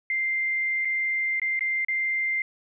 sine tone with dropouts, 2093 Hz, C7, in tune, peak -23 dBFS, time 0.1-2.42 s, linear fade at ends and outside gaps 2 ms, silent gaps 0.849-0.853 / 1.398-1.417 / 1.593-1.608 / 1.848-1.884 s, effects none

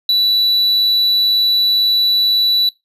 triangle tone, 3951 Hz, B7, in tune, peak -9 dBFS, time 0.09-2.69 s, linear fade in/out 2 ms, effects noise-tail reverb RT60 0.2 s tail -21 dB re dry + resampled to 32000 Hz

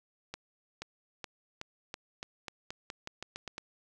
accelerating click train, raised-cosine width 0.2 ms, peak -22 dBFS, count 14, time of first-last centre 0.34-3.581 s, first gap 480 ms, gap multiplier 0.88, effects none

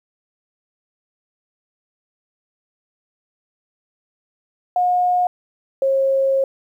sine tone pair in turn, 720 / 539.4 Hz, F#5 / C#5, -47 / -47 cents, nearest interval perfect fourth, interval 500 cents, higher first, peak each -14 dBFS, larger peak neither, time 4.76-5.27 / 5.82-6.44 s, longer second, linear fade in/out 2 ms, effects 9-bit

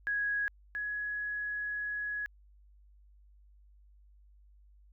sine tone pair in turn, 1661.2 / 1678.6 Hz, G#6 / G#6, 0 / +18 cents, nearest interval unison, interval 18 cents, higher second, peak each -29 / -33 dBFS, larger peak first, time 0.07-0.48 / 0.75-2.26 s, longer second, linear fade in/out 0 ms, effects added 50 Hz sine -57 dBFS peak until 4.92 s

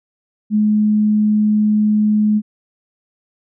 sine tone, 211.9 Hz, G#3, 35 cents sharp, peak -11 dBFS, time 0.5-2.42 s, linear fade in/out 50 ms, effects none

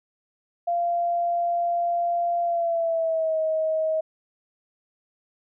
sine tone with pitch glide, 691 to 633.6 Hz, F5 to D#5, -19 to +31 cents, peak -21 dBFS, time 0.67-4.01 s, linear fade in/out 10 ms, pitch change -150 cents, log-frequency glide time 2.43-3.39 s, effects none

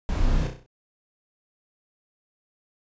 brown noise with echo, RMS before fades -24 dBFS, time 0.09-0.47 s, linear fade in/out 0 ms, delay 32 ms, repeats 6, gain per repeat -5 dB, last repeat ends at 0.662 s, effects resampled to 16000 Hz

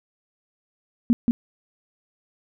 sine tone with echo, 236.5 Hz, A#3, 25 cents sharp, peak -13 dBFS, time 1.1-1.13 s, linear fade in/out 0 ms, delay 180 ms, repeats 1, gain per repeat -2 dB, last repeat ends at 1.31 s, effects none

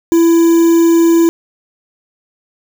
triangle tone with quantisation, 333.9 Hz, E4, 22 cents sharp, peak -4 dBFS, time 0.12-1.29 s, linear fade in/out 0 ms, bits 4, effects none

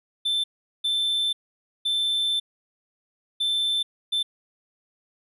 triangle tone bursts at uneven times, 3542 Hz, A7, 11 cents sharp, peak -20 dBFS, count 5, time 0.25-0.44 / 0.84-1.33 / 1.85-2.4 / 3.4-3.83 / 4.12-4.23 s, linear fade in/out 10 ms, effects resampled to 32000 Hz

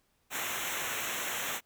pink noise with comb filter, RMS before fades -35 dBFS, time 0.3-1.61 s, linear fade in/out 50 ms, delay 0.21 ms, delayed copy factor -1, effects pink hiss -73 dBFS RMS until 1.65 s

